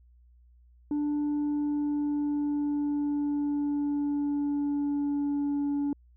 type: tone with pitch glide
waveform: sine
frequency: 294 to 286.1 Hz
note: D4 to D4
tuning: +2 to -45 cents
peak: -23 dBFS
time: 0.91-5.93 s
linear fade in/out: 2 ms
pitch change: -47 cents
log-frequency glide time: 1.22-5.77 s
effects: tanh soft clip ceiling -25 dBFS + added 60 Hz sine -55 dBFS peak until 6.16 s